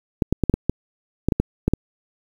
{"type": "clicks", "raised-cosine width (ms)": 3, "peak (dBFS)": -4, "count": 11, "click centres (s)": [0.222, 0.326, 0.437, 0.497, 0.54, 0.696, 1.286, 1.322, 1.4, 1.68, 1.736], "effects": ["7-bit"]}